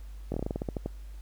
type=slowing click train; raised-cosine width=2 ms; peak=-18 dBFS; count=12; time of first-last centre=0.32-0.86 s; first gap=21 ms; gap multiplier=1.16; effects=added 50 Hz sine -40 dBFS peak until 1.21 s + pink hiss -61 dBFS RMS until 1.21 s